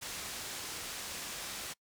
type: low-pass noise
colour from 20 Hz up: white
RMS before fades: -42 dBFS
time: 0.01-1.74 s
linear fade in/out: 20 ms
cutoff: 8300 Hz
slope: 12 dB/octave
effects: noise-tail reverb RT60 0.1 s tail -24 dB re dry